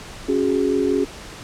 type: chord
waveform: sine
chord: C# suspended fourth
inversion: none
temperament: equal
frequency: 277.2 / 370 / 415.3 Hz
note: C#4 / F#4 / G#4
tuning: 0 / 0 / 0 cents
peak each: -21 dBFS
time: 0.28-1.05 s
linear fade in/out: 10 ms
effects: pink hiss -37 dBFS RMS until 1.43 s + low-pass 8000 Hz 12 dB/octave